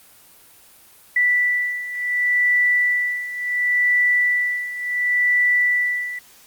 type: beating tone pair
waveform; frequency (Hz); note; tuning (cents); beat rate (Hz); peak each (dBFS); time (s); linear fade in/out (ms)
sine; 1969 / 1969.7; B6 / B6; -6 / -5; 0.7; -22 / -18; 1.16-6.19; 5
effects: white hiss -49 dBFS RMS until 6.46 s + Opus 24 kbps